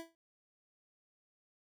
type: tone with exponential decay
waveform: 25% pulse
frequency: 330.4 Hz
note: E4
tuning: 4 cents sharp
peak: -37 dBFS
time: 0-0.15 s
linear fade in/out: 0 ms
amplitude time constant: 32 ms
effects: none